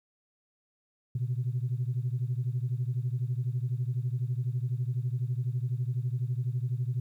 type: beating tone pair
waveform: sine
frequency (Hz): 120 / 132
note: B2 / C3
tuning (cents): -49 / +16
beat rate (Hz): 12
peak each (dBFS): -29 / -31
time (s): 1.15-7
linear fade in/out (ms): 5
effects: tanh soft clip ceiling -22 dBFS + 11-bit